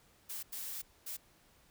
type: noise bursts at uneven times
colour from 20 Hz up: blue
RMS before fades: -42 dBFS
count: 3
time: 0.29-0.43 / 0.52-0.82 / 1.06-1.17 s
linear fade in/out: 10 ms
effects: pink hiss -66 dBFS RMS until 1.7 s